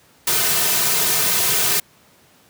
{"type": "noise with comb filter", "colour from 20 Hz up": "white", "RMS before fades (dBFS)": -18, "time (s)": [0.27, 1.8], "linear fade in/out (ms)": 5, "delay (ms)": 3.6, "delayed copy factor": -0.9, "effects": ["pink hiss -53 dBFS RMS until 2.49 s", "high-pass 100 Hz 12 dB/octave"]}